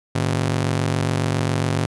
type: ring-modulated tone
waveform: sawtooth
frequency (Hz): 128.4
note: C3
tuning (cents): -32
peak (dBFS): -12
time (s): 0.15-1.86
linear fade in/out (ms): 5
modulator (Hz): 23.6
effects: resampled to 24000 Hz